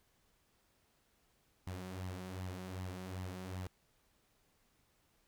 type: tone with flanger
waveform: sawtooth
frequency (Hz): 92.5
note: F#2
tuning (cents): 0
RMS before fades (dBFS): -44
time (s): 1.67-3.67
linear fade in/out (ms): 0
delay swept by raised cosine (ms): 0.97 to 5.67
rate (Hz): 2.6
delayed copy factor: +0.55
effects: pink hiss -74 dBFS RMS until 5.27 s